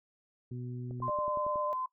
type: harmonic tone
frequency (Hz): 123.47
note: B2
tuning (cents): 0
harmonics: 1 / 2 / 3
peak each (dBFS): -38 / -44 / -48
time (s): 0.51-1.09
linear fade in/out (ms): 5
type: click train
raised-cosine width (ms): 2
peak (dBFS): -33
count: 8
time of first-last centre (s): 0.91-1.558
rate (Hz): 10.8
type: tone with pitch glide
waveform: sine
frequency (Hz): 1041 to 1027.9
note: C6 to C6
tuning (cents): -9 to -31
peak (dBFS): -33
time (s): 1.02-1.86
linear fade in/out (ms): 5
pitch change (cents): -22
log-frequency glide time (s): 1.19-1.26
type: tone with vibrato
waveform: sine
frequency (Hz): 598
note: D5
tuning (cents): +31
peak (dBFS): -33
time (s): 1.08-1.73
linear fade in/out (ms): 0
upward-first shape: triangle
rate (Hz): 10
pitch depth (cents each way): 17
effects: noise-tail reverb RT60 0.1 s tail -17 dB re dry

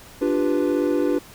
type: chord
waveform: triangle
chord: G dominant seventh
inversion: second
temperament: equal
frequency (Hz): 293.7 / 349.2 / 392 / 493.9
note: D4 / F4 / G4 / B4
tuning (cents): 0 / 0 / 0 / 0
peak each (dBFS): -20 / -22 / -24 / -23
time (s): 0.21-1.19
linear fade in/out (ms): 10
effects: pink hiss -45 dBFS RMS until 1.34 s

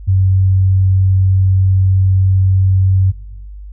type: tone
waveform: sine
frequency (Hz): 94.8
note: F#2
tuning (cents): +43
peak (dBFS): -8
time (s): 0.07-3.12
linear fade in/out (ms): 20
effects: noise-tail reverb RT60 1.0 s tail -21 dB re dry + added 50 Hz sine -28 dBFS peak until 3.72 s

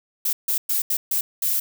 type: noise bursts at uneven times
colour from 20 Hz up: violet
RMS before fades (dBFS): -22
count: 6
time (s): 0.25-0.33 / 0.48-0.58 / 0.69-0.82 / 0.9-0.97 / 1.11-1.21 / 1.42-1.6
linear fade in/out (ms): 5
effects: none

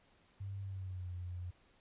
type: tone with pitch glide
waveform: sine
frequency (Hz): 98.3 to 89.11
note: G2 to F2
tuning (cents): +5 to +35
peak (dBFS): -40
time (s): 0.4-1.51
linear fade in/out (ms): 10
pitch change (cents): -170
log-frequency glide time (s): 0.62-1.1
effects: pink hiss -69 dBFS RMS until 1.8 s + resampled to 8000 Hz

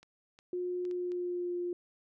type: clicks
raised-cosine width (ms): 0.2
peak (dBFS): -38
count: 5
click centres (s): 0.03 / 0.389 / 0.852 / 0.912 / 1.119
type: tone with pitch glide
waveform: sine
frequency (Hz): 358.8 to 352.4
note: F4 to F4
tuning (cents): +47 to +16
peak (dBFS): -32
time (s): 0.53-1.73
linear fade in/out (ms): 2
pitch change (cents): -31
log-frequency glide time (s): 0.84-1.56
effects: none

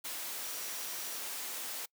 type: tone in noise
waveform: sine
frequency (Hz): 5780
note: F#8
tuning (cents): -41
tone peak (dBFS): -49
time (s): 0.43-1.19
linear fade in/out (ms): 10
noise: white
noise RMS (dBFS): -40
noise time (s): 0.04-1.86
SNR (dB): -12
effects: noise-tail reverb RT60 0.1 s tail -25 dB re dry + high-pass 300 Hz 12 dB/octave

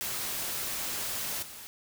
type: noise with level steps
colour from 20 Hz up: white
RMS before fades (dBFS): -34 / -45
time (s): 0.01-1.67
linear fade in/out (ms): 0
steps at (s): 1.42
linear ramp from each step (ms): 10
effects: none

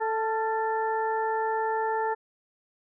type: harmonic tone with a mistuned harmonic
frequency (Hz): 441.5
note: A4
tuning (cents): +6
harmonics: 1 / 2 / 3 / 4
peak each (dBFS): -29 / -27 / -38 / -36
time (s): 0-2.15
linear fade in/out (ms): 20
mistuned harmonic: 3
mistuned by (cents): +55
effects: none

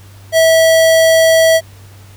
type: tone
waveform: square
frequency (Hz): 650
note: E5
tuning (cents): -24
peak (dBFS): -7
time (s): 0.32-1.61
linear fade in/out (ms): 50
effects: added 98 Hz sine -36 dBFS peak until 2.16 s + pink hiss -44 dBFS RMS until 2.16 s

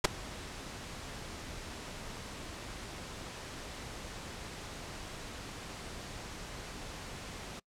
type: noise with ADSR envelope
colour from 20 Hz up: pink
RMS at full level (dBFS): -20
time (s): 0.04-7.6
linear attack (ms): 8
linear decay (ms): 13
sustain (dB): -24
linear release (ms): 11
effects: noise-tail reverb RT60 0.1 s tail -25 dB re dry + low-pass 8000 Hz 12 dB/octave

